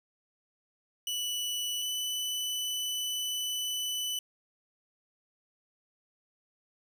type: tone pair in turn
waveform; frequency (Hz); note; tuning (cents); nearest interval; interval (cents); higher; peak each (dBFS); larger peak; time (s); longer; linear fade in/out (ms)
sawtooth; 2960 / 2989; F#7 / F#7; 0 / +17; unison; 17; second; -28; neither; 1.07-1.82 / 1.82-4.19; second; 2
effects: none